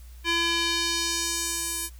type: tone with band-pass filter sweep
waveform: square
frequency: 337.6 Hz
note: E4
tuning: 41 cents sharp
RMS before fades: -27 dBFS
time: 0.24-1.9 s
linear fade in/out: 50 ms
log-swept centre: 2700 to 11000 Hz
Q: 1.4
effects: added 60 Hz sine -42 dBFS peak until 1.99 s + white hiss -57 dBFS RMS until 1.99 s